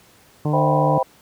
harmonic tone, 150 Hz, D3, 37 cents sharp, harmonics 1 / 2 / 3 / 4 / 5 / 6 / 7, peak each -19 / -25 / -29 / -31 / -33 / -35 / -36 dBFS, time 0.45-0.98 s, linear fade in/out 2 ms
sine chord, C major seventh, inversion none, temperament just, 523.3 / 654.1 / 784.9 / 981.1 Hz, C5 / E5 / G5 / B5, 0 / -14 / +2 / -12 cents, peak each -21 / -25 / -22 / -22 dBFS, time 0.53-1.03 s, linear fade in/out 5 ms
effects pink hiss -52 dBFS RMS until 1.21 s + high-pass 80 Hz 12 dB/octave

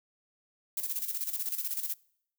violet noise with tremolo, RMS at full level -32 dBFS, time 0.77-1.94 s, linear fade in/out 2 ms, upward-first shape square, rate 16 Hz, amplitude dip 65%, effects noise-tail reverb RT60 0.7 s tail -25 dB re dry

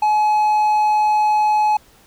triangle tone, 849 Hz, G#5, 38 cents sharp, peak -11 dBFS, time 0.02-1.77 s, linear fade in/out 5 ms, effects pink hiss -51 dBFS RMS until 2.06 s

